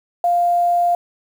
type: tone with quantisation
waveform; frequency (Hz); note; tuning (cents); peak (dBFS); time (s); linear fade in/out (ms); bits
sine; 698.5; F5; 0; -13; 0.24-0.95; 2; 7
effects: none